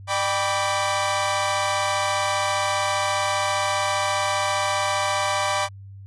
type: tone cluster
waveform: sawtooth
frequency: 600 / 785 / 985 / 1160 Hz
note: D5 / G5 / B5 / D6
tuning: +37 / +2 / -5 / -22 cents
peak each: -23 dBFS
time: 0.07-5.69 s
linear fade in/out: 50 ms
effects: added 98 Hz sine -38 dBFS peak until 6.06 s + resampled to 22050 Hz